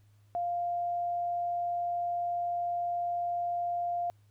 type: tone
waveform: sine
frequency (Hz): 698.5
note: F5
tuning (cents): 0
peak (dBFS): -29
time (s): 0.35-4.1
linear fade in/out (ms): 0
effects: added 103 Hz sine -59 dBFS peak until 4.3 s + pink hiss -73 dBFS RMS until 4.3 s